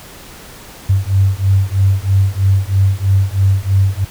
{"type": "beating tone pair", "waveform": "sine", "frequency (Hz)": [95.5, 98.6], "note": ["G2", "G2"], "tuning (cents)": [-45, 11], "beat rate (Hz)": 3.1, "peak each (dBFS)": -13, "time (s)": [0.89, 4.05], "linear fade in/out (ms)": 10, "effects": ["pink hiss -36 dBFS RMS until 4.1 s"]}